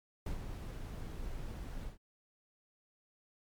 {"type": "noise with ADSR envelope", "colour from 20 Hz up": "brown", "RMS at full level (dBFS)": -36, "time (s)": [0.26, 1.98], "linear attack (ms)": 4, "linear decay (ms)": 110, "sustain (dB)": -6, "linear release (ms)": 130, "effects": ["MP3 96 kbps"]}